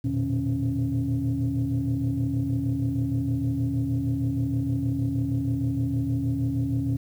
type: tone cluster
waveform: sine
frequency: 84 / 114.9 / 121.3 / 151.8 / 275.4 Hz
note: E2 / A#2 / B2 / D#3 / C#4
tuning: +33 / -25 / -31 / -42 / -11 cents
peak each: -33 / -29 / -26 / -34 / -26 dBFS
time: 0.04-6.97 s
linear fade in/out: 10 ms
effects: tanh soft clip ceiling -17 dBFS + 9-bit